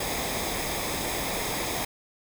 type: noise with comb filter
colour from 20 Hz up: pink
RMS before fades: -30 dBFS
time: 0-1.85 s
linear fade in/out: 5 ms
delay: 0.69 ms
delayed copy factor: -0.55
effects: none